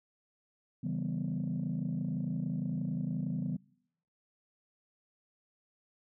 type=chord; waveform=sine; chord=C# half-diminished seventh; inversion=none; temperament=equal; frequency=138.59 / 164.81 / 196 / 246.9 Hz; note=C#3 / E3 / G3 / B3; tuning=0 / 0 / 0 / 0 cents; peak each=-37 / -35 / -37 / -37 dBFS; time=0.83-3.57 s; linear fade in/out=10 ms; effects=noise-tail reverb RT60 0.7 s tail -24 dB re dry + tanh soft clip ceiling -26 dBFS